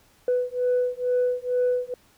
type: beating tone pair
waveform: sine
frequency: 495.4 / 497.6 Hz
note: B4 / B4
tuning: +5 / +13 cents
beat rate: 2.2 Hz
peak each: -23 dBFS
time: 0.28-1.94 s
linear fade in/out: 2 ms
effects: tanh soft clip ceiling -16 dBFS + pink hiss -59 dBFS RMS until 2.17 s